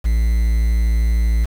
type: tone with quantisation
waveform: triangle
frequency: 56.4 Hz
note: A1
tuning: 44 cents sharp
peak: -11 dBFS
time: 0.04-1.46 s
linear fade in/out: 20 ms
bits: 6
effects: none